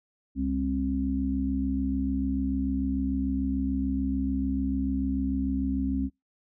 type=harmonic tone; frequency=66.8 Hz; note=C2; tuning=36 cents sharp; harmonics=1 / 3 / 4; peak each=-31 / -32 / -27 dBFS; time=0.35-6.1 s; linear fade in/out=50 ms; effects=noise-tail reverb RT60 0.2 s tail -26 dB re dry